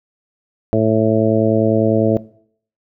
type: harmonic tone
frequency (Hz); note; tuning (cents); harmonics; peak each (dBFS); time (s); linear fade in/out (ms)
110; A2; 0; 1 / 2 / 3 / 4 / 5 / 6; -19 / -19 / -19 / -19 / -19 / -19; 0.73-2.17; 0
effects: noise-tail reverb RT60 0.6 s tail -20 dB re dry